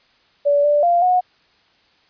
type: tone with pitch steps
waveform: sine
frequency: 575 / 587 / 694 / 728 Hz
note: D5 / D5 / F5 / F#5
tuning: -37 / -1 / -11 / -28 cents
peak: -12 dBFS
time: 0.45-1.21 s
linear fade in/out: 20 ms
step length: 190 ms
effects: white hiss -57 dBFS RMS until 2.09 s + resampled to 11025 Hz